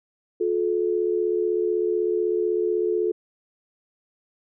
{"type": "tone pair together", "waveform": "sine", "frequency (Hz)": [356.7, 432.7], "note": ["F4", "A4"], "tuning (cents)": [37, -29], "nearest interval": "minor third", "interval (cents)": 334, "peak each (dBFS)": -23, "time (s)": [0.4, 3.12], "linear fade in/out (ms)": 10, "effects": []}